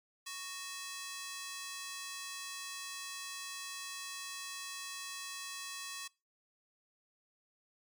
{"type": "ring-modulated tone", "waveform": "10% pulse", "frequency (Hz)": 1480, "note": "F#6", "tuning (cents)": 0, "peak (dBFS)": -30, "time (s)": [0.26, 6.08], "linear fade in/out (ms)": 10, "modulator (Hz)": 370, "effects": ["noise-tail reverb RT60 0.3 s tail -24 dB re dry", "MP3 96 kbps"]}